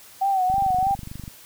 sine tone with vibrato, 762 Hz, G5, 49 cents flat, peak -18 dBFS, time 0.21-0.95 s, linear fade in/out 10 ms, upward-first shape sine, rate 3.2 Hz, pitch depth 68 cents each way
click train, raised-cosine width 5 ms, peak -23 dBFS, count 20, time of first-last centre 0.5-1.279 s, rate 24.4 Hz
effects white hiss -47 dBFS RMS until 1.45 s

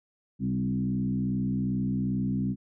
sine tone with frequency modulation, 196 Hz, G3, in tune, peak -25 dBFS, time 0.39-2.56 s, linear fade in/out 50 ms, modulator 62.5 Hz, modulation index 1.2, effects none

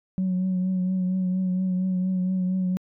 sine tone with vibrato, 185 Hz, F#3, in tune, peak -20 dBFS, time 0.18-2.77 s, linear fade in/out 0 ms, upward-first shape triangle, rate 4.3 Hz, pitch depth 34 cents each way, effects tanh soft clip ceiling -19 dBFS

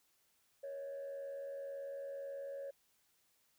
sine tone with frequency modulation, 554.4 Hz, C#5, in tune, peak -40 dBFS, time 0.63-2.71 s, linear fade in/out 10 ms, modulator 81.9 Hz, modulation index 0.38, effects tanh soft clip ceiling -40 dBFS + white hiss -75 dBFS RMS until 3.58 s

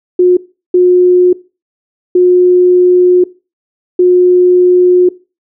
sine tone bursts at uneven times, 360.4 Hz, F#4, 45 cents flat, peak -3 dBFS, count 4, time 0.19-0.37 / 0.74-1.33 / 2.15-3.24 / 3.99-5.09 s, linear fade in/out 5 ms, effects noise-tail reverb RT60 0.3 s tail -19 dB re dry

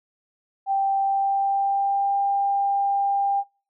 sine tone with pitch glide, 784 to 796.8 Hz, G5 to G5, 0 to +28 cents, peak -19 dBFS, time 0.66-3.44 s, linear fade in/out 50 ms, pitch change +28 cents, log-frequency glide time 0.98-2.17 s, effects noise-tail reverb RT60 0.4 s tail -26 dB re dry

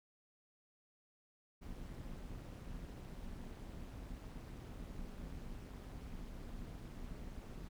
brown noise with amplitude modulation, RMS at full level -45 dBFS, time 1.61-7.69 s, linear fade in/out 20 ms, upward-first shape sine, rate 210 Hz, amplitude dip 70%, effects none

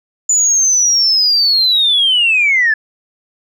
sine linear sweep, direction down, 7040 to 1701 Hz, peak -8 dBFS, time 0.29-2.74 s, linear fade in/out 5 ms, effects tanh soft clip ceiling -4 dBFS

